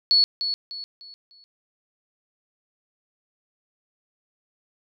sine tone with echo, 4400 Hz, C#8, 14 cents flat, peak -14 dBFS, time 0.11-0.24 s, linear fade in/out 0 ms, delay 300 ms, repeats 4, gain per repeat -9 dB, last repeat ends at 1.44 s, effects none

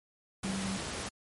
sine tone in noise, 192.8 Hz, G3, 28 cents flat, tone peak -33 dBFS, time 0.44-0.77 s, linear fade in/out 5 ms, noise pink, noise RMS -37 dBFS, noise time 0.43-1.09 s, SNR +1 dB, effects high-pass 80 Hz 12 dB/octave + MP3 48 kbps

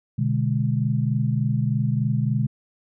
sine chord, G# diminished, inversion first, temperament equal, 123.47 / 146.83 / 207.7 Hz, B2 / D3 / G#3, 0 / 0 / 0 cents, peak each -22 / -24 / -26 dBFS, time 0.18-2.47 s, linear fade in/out 10 ms, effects none

